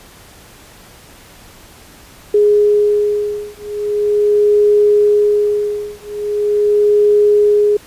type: beating tone pair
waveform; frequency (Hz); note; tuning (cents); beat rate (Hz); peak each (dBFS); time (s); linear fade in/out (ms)
sine; 415.3 / 415.71; G#4 / G#4; 0 / +2; 0.41; -13 / -13; 2.34-7.77; 5
effects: pink hiss -41 dBFS RMS until 7.86 s + resampled to 32000 Hz